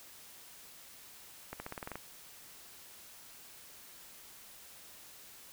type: accelerating click train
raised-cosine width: 0.5 ms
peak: -25 dBFS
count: 9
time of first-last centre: 1.53-1.956 s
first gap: 70 ms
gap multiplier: 0.92
effects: white hiss -54 dBFS RMS until 5.52 s